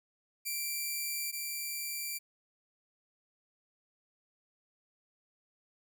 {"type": "tone pair in turn", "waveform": "5% pulse", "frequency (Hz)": [2350, 2350], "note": ["D7", "D7"], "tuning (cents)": [1, 1], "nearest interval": "unison", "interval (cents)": 0, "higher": "neither", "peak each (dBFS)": [-24, -26], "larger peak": "first", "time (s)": [[0.45, 1.32], [1.32, 2.19]], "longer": "neither", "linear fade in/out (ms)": 20, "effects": []}